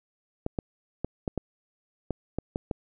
clicks, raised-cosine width 2 ms, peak -15 dBFS, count 9, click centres 0.464 / 0.588 / 1.046 / 1.278 / 1.377 / 2.107 / 2.386 / 2.559 / 2.712 s, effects none

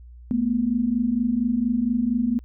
sine tone pair together, 220 / 244.3 Hz, A3 / B3, 0 / -19 cents, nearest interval major second, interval 181 cents, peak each -24 / -21 dBFS, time 0.31-2.39 s, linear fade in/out 0 ms, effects added 60 Hz sine -41 dBFS peak until 2.44 s

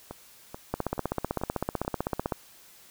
two click trains, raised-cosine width 1 ms, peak -23 / -13 dBFS, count 5 / 26, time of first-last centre 0.11-1.849 / 0.74-2.322 s, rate 2.3 / 15.8 Hz, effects white hiss -54 dBFS RMS until 2.9 s

